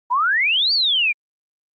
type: exponential two-way sweep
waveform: sine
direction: up then down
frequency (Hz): 933 to 4699 to 2310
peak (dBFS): -15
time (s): 0.1-1.13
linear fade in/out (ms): 20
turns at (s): 0.73
effects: Opus 32 kbps